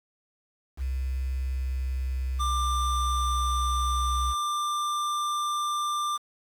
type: tone with pitch glide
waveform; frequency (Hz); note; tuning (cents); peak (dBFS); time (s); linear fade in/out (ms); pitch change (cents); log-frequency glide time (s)
sine; 65.41 to 64.29; C2 to C2; 0 to -30; -26; 0.77-4.35; 50; -30; 1.26-3.62
type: tone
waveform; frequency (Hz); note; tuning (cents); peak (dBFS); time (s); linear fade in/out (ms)
square; 1188; D6; +20; -27; 2.39-6.18; 20
effects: low-pass 10000 Hz 12 dB/octave + 8-bit